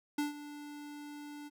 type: tone with ADSR envelope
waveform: square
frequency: 293.2 Hz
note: D4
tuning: 3 cents flat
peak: -30 dBFS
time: 0.18-1.5 s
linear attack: 6 ms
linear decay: 140 ms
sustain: -15 dB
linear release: 31 ms
effects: none